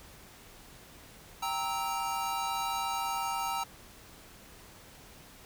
square chord, E diminished, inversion first, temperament equal with one note detuned, 784 / 932.3 / 1306.4 Hz, G5 / Bb5 / E6, 0 / 0 / -16 cents, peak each -37 / -35 / -37 dBFS, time 1.42-3.64 s, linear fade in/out 10 ms, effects pink hiss -53 dBFS RMS until 5.45 s

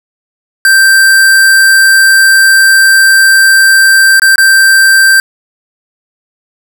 square tone with dropouts, 1568 Hz, G6, in tune, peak -3 dBFS, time 0.65-5.2 s, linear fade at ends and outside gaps 1 ms, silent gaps 4.197-4.219 / 4.358-4.381 s, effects none

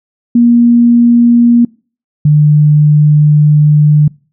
sine tone pair in turn, 237.5 / 149.62 Hz, A#3 / D3, +33 / +33 cents, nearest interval minor sixth, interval 800 cents, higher first, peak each -3 dBFS, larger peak neither, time 0.35-1.65 / 2.25-4.08 s, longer second, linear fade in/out 5 ms, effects noise-tail reverb RT60 0.4 s tail -25 dB re dry

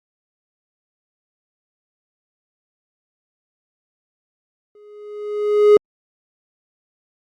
triangle tone with exponential growth, 417.3 Hz, G#4, 8 cents sharp, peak -3 dBFS, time 4.75-5.77 s, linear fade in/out 2 ms, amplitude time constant 220 ms, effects Opus 48 kbps

